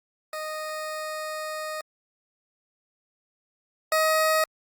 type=tone pair in turn; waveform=20% pulse; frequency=620 / 630.5 Hz; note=D#5 / D#5; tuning=-6 / +23 cents; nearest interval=unison; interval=29 cents; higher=second; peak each=-26 / -15 dBFS; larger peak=second; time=0.33-1.81 / 3.92-4.44 s; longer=first; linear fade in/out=2 ms; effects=Opus 48 kbps